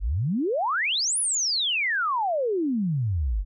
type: exponential two-way sweep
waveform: sine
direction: up then down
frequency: 43.15 to 10548 to 43.15 Hz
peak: -22 dBFS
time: 0-3.45 s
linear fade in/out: 50 ms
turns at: 1.19 s
effects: none